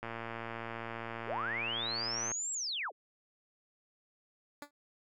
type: click train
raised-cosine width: 0.5 ms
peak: -25 dBFS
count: 264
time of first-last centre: 0.03-2.317 s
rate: 115 Hz
type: linear two-way sweep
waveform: sine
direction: up then down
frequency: 294.3 to 7690 to 294.3 Hz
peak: -34 dBFS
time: 1.26-2.92 s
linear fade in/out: 50 ms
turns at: 2.52 s
type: tone with exponential decay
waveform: 10% pulse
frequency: 290.1 Hz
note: D4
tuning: 21 cents flat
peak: -31 dBFS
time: 4.62-4.71 s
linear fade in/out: 2 ms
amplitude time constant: 18 ms
effects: none